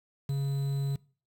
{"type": "tone with quantisation", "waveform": "triangle", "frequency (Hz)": 138.59, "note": "C#3", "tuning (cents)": 0, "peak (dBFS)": -25, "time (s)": [0.29, 0.96], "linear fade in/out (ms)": 5, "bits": 8, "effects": ["noise-tail reverb RT60 0.4 s tail -22 dB re dry"]}